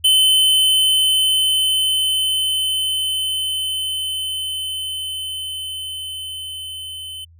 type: tone with level ramp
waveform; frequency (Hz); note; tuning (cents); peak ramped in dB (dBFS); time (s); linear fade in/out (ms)
square; 3051; G7; -48; -11 to -30; 0.04-7.25; 10
effects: added 83 Hz sine -45 dBFS peak until 7.39 s